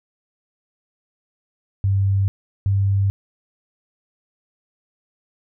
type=tone pair in turn; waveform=sine; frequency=98 / 98.62 Hz; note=G2 / G2; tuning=0 / +11 cents; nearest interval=unison; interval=11 cents; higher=second; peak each=-15 dBFS; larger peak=neither; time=1.84-2.28 / 2.66-3.1 s; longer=neither; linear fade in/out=0 ms; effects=none